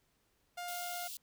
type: tone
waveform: sawtooth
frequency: 706 Hz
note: F5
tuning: 19 cents sharp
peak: -36 dBFS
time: 0.57-1.08 s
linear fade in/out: 10 ms
type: high-pass noise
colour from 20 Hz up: white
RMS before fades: -45 dBFS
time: 0.68-1.17 s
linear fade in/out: 2 ms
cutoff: 2800 Hz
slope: 48 dB/octave
effects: pink hiss -75 dBFS RMS until 1.22 s